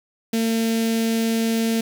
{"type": "tone with notch filter", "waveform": "sawtooth", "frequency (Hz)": 226.4, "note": "A3", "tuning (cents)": 50, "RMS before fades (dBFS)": -21, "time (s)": [0.33, 1.81], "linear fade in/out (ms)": 5, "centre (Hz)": 1100, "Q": 0.57, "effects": ["7-bit"]}